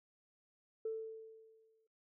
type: tone with exponential decay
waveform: sine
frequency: 443.7 Hz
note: A4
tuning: 14 cents sharp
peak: -34 dBFS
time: 0.85-1.87 s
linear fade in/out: 5 ms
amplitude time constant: 220 ms
effects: noise-tail reverb RT60 0.3 s tail -21 dB re dry + tanh soft clip ceiling -30 dBFS